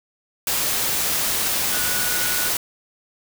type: tone in noise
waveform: sine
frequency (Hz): 1467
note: F#6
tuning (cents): -15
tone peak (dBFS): -29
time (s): 1.72-2.49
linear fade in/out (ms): 2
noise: white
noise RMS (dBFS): -22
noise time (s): 0.47-2.57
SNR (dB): -10
effects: none